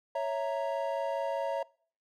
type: chord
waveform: triangle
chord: A# diminished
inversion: first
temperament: equal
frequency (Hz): 554.4 / 659.3 / 932.3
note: C#5 / E5 / A#5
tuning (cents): 0 / 0 / 0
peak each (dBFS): -31 / -32 / -34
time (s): 0.15-1.63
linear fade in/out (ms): 5
effects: noise-tail reverb RT60 0.5 s tail -24 dB re dry